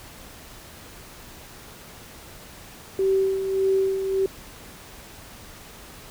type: tone with tremolo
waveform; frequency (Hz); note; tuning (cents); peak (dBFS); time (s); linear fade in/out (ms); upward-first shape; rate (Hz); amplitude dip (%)
sine; 385.1; G4; -31; -17; 2.99-4.26; 2; sine; 1.7; 55
effects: pink hiss -44 dBFS RMS until 6.1 s